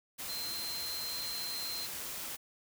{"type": "tone in noise", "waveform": "sine", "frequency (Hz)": 4133, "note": "C8", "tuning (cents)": -22, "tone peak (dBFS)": -38, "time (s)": [0.28, 1.87], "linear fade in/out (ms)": 20, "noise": "white", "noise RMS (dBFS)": -41, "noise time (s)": [0.18, 2.37], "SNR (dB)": 0, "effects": []}